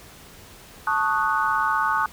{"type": "chord", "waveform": "sine", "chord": "D# half-diminished seventh", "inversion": "second", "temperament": "equal", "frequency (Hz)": [880, 1108.7, 1244.5, 1480], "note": ["A5", "C#6", "D#6", "F#6"], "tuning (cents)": [0, 0, 0, 0], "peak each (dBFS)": -25, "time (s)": [0.87, 2.06], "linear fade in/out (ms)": 2, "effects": ["pink hiss -46 dBFS RMS until 2.12 s"]}